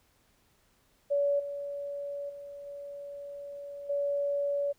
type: tone with level steps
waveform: sine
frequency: 569 Hz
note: C#5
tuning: 45 cents sharp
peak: -24 / -34 / -41 / -39 / -27 dBFS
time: 1.1-4.73 s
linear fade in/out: 20 ms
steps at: 1.39 / 2.29 / 2.66 / 3.89 s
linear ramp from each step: 10 ms
effects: pink hiss -68 dBFS RMS until 4.78 s